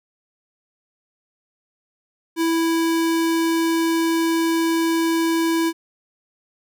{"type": "tone", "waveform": "square", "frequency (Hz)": 329.6, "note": "E4", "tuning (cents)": 0, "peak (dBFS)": -18, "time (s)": [2.36, 5.73], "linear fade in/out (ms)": 50, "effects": []}